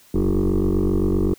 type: tone with frequency modulation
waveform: sine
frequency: 196 Hz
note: G3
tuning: in tune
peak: -14 dBFS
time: 0.14-1.34 s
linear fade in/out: 5 ms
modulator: 47.7 Hz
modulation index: 4.3
effects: tanh soft clip ceiling -15 dBFS + white hiss -52 dBFS RMS until 1.38 s